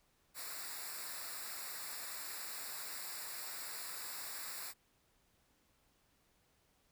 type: noise with comb filter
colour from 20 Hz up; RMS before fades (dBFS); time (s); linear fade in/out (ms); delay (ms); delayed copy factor
white; -45; 0.34-4.74; 50; 0.32; -0.8
effects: pink hiss -74 dBFS RMS until 6.91 s